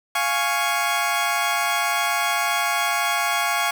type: chord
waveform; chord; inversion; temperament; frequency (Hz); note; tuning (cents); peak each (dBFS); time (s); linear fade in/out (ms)
20% pulse; Db major; first; equal; 698.5 / 830.6 / 1108.7; F5 / Ab5 / Db6; 0 / 0 / 0; -20 / -20 / -19; 0.15-3.71; 5
effects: 7-bit